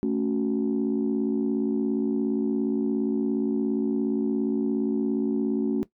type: chord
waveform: sine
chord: F# minor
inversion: first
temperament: equal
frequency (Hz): 220 / 277.2 / 370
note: A3 / C#4 / F#4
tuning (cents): 0 / 0 / 0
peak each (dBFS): -25 / -25 / -27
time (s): 0.03-5.83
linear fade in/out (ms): 0
effects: noise-tail reverb RT60 0.1 s tail -17 dB re dry + tanh soft clip ceiling -16 dBFS

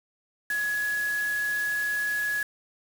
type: tone in noise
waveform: sine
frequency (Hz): 1683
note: G#6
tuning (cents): +23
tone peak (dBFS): -25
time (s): 0.5-2.43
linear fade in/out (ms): 2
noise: white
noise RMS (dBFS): -40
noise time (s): 0.5-2.43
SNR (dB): +12
effects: none

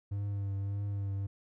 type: tone with vibrato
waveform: triangle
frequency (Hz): 99.8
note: G2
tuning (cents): +32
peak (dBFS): -30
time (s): 0.11-1.27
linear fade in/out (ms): 10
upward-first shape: triangle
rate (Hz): 1.7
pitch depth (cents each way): 32
effects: none

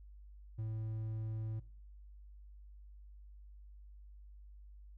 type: tone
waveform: triangle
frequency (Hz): 110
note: A2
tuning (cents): 0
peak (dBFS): -35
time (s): 0.58-1.6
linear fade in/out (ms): 10
effects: noise-tail reverb RT60 0.5 s tail -22 dB re dry + added 50 Hz sine -52 dBFS peak until 4.97 s

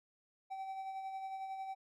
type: tone with tremolo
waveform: triangle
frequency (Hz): 770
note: G5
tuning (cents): -31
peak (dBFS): -37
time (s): 0.5-1.75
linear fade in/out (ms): 20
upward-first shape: sine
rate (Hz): 11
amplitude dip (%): 40
effects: none

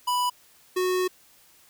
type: tone pair in turn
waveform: square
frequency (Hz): 987.8 / 367.3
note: B5 / F#4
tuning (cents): 0 / -13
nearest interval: octave + perfect fourth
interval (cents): 1713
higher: first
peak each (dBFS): -23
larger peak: neither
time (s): 0.07-0.3 / 0.76-1.08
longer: second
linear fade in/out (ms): 10
effects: white hiss -57 dBFS RMS until 1.69 s

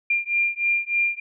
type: beating tone pair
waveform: sine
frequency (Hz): 2392 / 2395.3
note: D7 / D7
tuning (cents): +31 / +34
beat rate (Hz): 3.3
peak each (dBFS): -23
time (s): 0.1-1.2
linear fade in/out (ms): 5
effects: none

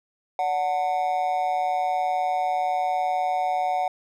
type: tone with amplitude modulation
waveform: triangle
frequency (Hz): 738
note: F#5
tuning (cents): -5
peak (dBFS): -16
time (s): 0.39-3.88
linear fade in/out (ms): 2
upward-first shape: sine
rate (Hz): 161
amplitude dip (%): 80
effects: none

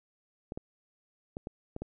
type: clicks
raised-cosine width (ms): 2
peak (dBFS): -24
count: 6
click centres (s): 0.521 / 0.575 / 1.369 / 1.471 / 1.764 / 1.82
effects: none

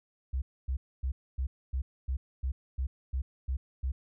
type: tone bursts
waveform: sine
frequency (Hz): 65.41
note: C2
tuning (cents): 0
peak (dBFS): -28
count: 11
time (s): 0.33-3.92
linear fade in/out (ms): 10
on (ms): 90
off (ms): 260
effects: none

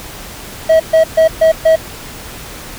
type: tone bursts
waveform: triangle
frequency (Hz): 643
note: E5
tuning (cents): -43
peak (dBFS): -3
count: 5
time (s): 0.69-1.76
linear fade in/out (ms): 10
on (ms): 110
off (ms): 130
effects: pink hiss -30 dBFS RMS until 2.78 s

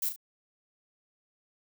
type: noise with echo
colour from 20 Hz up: violet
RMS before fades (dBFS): -30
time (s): 0.02-0.09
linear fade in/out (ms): 5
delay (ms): 36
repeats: 2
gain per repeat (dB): -8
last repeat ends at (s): 0.162
effects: none

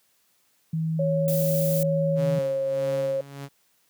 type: tone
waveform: sine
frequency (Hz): 160.7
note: E3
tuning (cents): -44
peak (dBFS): -23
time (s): 0.73-2.39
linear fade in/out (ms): 5
type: tone with pitch glide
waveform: sine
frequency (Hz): 554.4 to 540.5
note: C#5 to C#5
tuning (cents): 0 to -44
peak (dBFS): -23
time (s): 0.99-3.21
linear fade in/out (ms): 5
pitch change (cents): -44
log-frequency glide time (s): 2.35-2.41
type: noise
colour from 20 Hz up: violet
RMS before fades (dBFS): -31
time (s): 1.28-1.83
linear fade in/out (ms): 0
type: tone with tremolo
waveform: sawtooth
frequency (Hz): 139.8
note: C#3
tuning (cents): +15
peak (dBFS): -27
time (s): 2.15-3.49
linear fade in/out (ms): 50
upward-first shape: sine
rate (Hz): 1.6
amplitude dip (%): 75
effects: white hiss -66 dBFS RMS until 3.89 s + high-pass 80 Hz 12 dB/octave

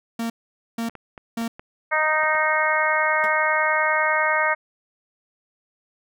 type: tone bursts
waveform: 45% pulse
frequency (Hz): 230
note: A#3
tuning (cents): -23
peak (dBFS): -24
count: 3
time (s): 0.19-1.48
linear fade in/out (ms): 5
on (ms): 110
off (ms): 480
type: clicks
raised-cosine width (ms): 0.5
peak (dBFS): -23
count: 7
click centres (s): 0.896 / 0.953 / 1.178 / 1.415 / 1.595 / 2.235 / 2.351
type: harmonic tone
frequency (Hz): 310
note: D#4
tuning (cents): -6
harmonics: 2 / 3 / 4 / 5 / 6 / 7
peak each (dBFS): -25 / -25 / -25 / -25 / -25 / -25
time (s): 1.91-4.55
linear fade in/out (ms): 20
type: tone with exponential decay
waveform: 10% pulse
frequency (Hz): 217.8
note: A3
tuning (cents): -17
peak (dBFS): -23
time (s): 3.24-3.34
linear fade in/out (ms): 0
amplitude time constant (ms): 20
effects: none

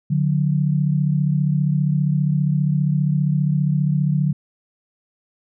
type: tone pair together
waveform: sine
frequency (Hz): 147.1 / 182.09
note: D3 / F#3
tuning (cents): +3 / -27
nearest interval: major third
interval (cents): 370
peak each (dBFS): -17 / -21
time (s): 0.1-4.33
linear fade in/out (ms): 10
effects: none

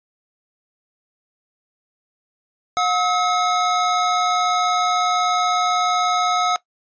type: tone pair together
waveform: square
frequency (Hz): 721.2 / 1285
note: F#5 / E6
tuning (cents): -45 / -45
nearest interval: minor seventh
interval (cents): 1000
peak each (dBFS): -21 / -20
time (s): 2.77-6.56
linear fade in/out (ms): 0
effects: noise-tail reverb RT60 0.1 s tail -18 dB re dry + resampled to 16000 Hz

